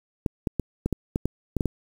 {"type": "clicks", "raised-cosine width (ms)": 3, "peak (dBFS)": -11, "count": 10, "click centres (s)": [0.262, 0.472, 0.597, 0.86, 0.927, 1.159, 1.256, 1.567, 1.608, 1.657], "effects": ["7-bit"]}